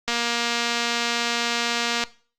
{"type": "click train", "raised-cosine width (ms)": 0.2, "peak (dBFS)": -7, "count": 463, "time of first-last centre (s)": [0.08, 2.038], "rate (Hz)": 236, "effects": ["noise-tail reverb RT60 0.4 s tail -19 dB re dry", "Opus 48 kbps"]}